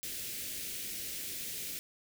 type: band-stop noise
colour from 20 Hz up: white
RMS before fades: -40 dBFS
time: 0.03-1.79 s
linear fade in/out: 0 ms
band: 500 to 1900 Hz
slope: 24 dB/octave
effects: none